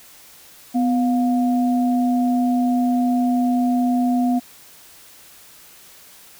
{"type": "tone pair together", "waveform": "sine", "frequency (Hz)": [249.3, 708.2], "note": ["B3", "F5"], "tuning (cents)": [16, 24], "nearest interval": "octave + tritone", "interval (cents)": 1808, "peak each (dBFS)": [-16, -24], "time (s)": [0.74, 4.4], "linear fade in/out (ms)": 20, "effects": ["white hiss -46 dBFS RMS until 6.39 s"]}